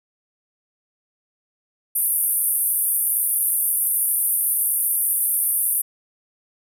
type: band-pass noise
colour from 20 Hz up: white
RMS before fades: -21 dBFS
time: 1.95-5.82 s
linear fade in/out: 10 ms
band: 9200 to 14000 Hz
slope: 96 dB/octave
effects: none